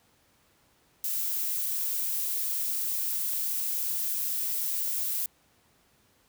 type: noise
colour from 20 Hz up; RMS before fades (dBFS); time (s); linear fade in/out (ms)
violet; -30; 1.04-5.26; 2
effects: pink hiss -65 dBFS RMS until 6.28 s + high-pass 60 Hz 12 dB/octave